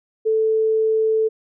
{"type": "tone", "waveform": "sine", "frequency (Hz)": 440, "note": "A4", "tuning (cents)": 0, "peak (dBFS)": -15, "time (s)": [0.25, 1.29], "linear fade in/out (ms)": 20, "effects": []}